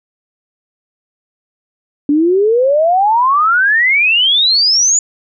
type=exponential sweep; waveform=sine; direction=up; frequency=283 to 7040 Hz; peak=-8 dBFS; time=2.09-4.99 s; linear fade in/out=2 ms; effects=none